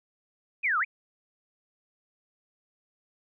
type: exponential two-way sweep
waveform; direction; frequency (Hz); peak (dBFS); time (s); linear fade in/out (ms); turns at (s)
sine; down then up; 2567 to 1174.7 to 2567; -23; 0.63-0.85; 20; 0.79
effects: none